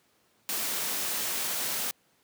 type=noise; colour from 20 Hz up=white; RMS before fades=-31 dBFS; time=0.49-1.91 s; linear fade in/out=0 ms; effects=pink hiss -67 dBFS RMS until 2.23 s + high-pass 150 Hz 12 dB/octave